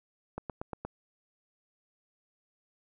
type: click train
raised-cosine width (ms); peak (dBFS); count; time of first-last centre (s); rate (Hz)
1; -22; 5; 0.38-0.85; 8.51
effects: none